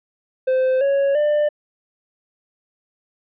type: tone with pitch steps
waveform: triangle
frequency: 518 / 555.2 / 595 Hz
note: C5 / C#5 / D5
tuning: -17 / +3 / +22 cents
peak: -13 dBFS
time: 0.47-1.49 s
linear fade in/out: 10 ms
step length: 340 ms
effects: resampled to 8000 Hz